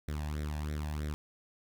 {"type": "tone with flanger", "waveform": "sawtooth", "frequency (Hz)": 75.1, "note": "D2", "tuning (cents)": 39, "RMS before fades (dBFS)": -36, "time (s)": [0.08, 1.14], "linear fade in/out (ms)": 0, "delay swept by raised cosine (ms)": [0.52, 1.19], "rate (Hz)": 3.1, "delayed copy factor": 0.75, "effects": []}